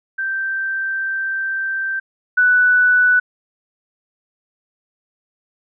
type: tone pair in turn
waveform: sine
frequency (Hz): 1564 / 1486.9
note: G6 / F#6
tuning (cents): -4 / +8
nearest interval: minor second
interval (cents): 88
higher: first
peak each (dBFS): -19 / -10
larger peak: second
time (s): 0.18-2 / 2.37-3.2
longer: first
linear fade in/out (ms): 10
effects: none